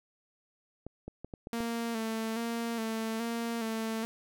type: clicks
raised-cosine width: 2 ms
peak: -27 dBFS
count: 6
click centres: 0.866 / 1.08 / 1.246 / 1.338 / 1.471 / 1.605 s
type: tone with vibrato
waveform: sawtooth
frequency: 227.5 Hz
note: A#3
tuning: 42 cents flat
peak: -28 dBFS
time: 1.53-4.05 s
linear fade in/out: 0 ms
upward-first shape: square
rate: 1.2 Hz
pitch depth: 35 cents each way
effects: none